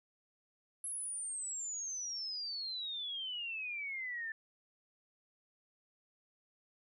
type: exponential sweep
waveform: sine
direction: down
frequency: 11000 to 1760 Hz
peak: -38 dBFS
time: 0.84-4.32 s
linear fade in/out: 2 ms
effects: none